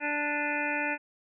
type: harmonic tone with a mistuned harmonic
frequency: 293.7 Hz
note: D4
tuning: in tune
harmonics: 1 / 2 / 3 / 5 / 6 / 7 / 8 / 9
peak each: -36 / -37 / -35 / -35 / -35 / -38 / -34 / -40 dBFS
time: 0-0.98 s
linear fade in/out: 50 ms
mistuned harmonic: 8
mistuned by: +65 cents
effects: none